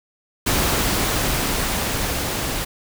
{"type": "noise with level ramp", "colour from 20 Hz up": "pink", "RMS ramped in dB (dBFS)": [-19, -25], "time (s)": [0.46, 2.65], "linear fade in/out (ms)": 10, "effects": []}